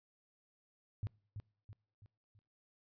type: tone with echo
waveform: sine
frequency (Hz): 103.83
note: G#2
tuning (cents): 0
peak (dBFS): -35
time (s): 1.03-1.07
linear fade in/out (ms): 0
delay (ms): 330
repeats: 4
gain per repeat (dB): -7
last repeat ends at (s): 2.39
effects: noise-tail reverb RT60 0.5 s tail -25 dB re dry + resampled to 11025 Hz